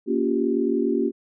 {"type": "chord", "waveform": "sine", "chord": "G half-diminished seventh", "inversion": "first", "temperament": "just", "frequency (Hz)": [235.2, 282.2, 352.8, 392], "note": ["Bb3", "Db4", "F4", "G4"], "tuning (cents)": [16, 31, 18, 0], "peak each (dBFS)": -25, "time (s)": [0.06, 1.12], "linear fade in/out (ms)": 50, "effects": []}